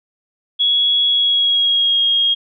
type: tone with pitch glide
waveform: sine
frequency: 3349 to 3261 Hz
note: G#7 to G#7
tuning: +14 to -32 cents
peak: -12 dBFS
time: 0.59-2.35 s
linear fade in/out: 20 ms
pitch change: -46 cents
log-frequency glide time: 1.07-2.01 s
effects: none